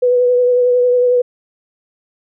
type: tone with vibrato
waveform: sine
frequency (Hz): 493.9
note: B4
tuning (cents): 0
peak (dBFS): -9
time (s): 0.02-1.22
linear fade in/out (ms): 10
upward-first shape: triangle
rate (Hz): 11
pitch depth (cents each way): 24
effects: none